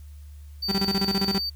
triangle tone, 4600 Hz, D8, 37 cents flat, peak -25 dBFS, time 0.62-1.5 s, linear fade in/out 10 ms
35% pulse tone with tremolo, 195.1 Hz, G3, 8 cents flat, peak -20 dBFS, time 0.68-1.4 s, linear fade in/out 20 ms, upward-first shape square, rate 15 Hz, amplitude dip 80%
effects added 73 Hz sine -40 dBFS peak until 1.55 s + white hiss -61 dBFS RMS until 1.55 s

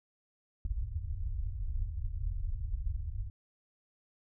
pink low-pass noise, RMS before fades -35 dBFS, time 0.65-3.3 s, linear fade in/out 2 ms, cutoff 100 Hz, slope 48 dB/octave, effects none

